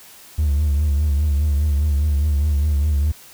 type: tone with vibrato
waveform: triangle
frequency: 73.42 Hz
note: D2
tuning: in tune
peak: -12 dBFS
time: 0.38-3.12 s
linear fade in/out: 10 ms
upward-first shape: triangle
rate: 4.9 Hz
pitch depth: 98 cents each way
effects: tanh soft clip ceiling -10 dBFS + white hiss -44 dBFS RMS until 3.33 s